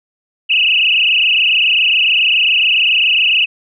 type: tone with frequency modulation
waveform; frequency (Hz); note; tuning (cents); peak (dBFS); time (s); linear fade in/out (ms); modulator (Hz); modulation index
sine; 2743; F7; -32; -9; 0.49-3.46; 20; 27.2; 7.9
effects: none